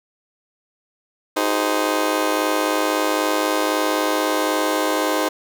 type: chord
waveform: 20% pulse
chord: Ab dominant seventh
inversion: second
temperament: just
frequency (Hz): 311.5 / 373.8 / 415.3 / 519.1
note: Eb4 / Gb4 / Ab4 / C5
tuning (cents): +2 / +18 / 0 / -14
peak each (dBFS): -17 / -23 / -21 / -18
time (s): 1.36-5.29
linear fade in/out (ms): 10
effects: none